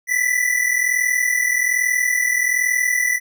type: tone pair together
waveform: square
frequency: 1960.8 / 2002 Hz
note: B6 / B6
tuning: -13 / +23 cents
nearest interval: unison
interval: 36 cents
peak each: -20 dBFS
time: 0.07-3.2 s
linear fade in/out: 50 ms
effects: none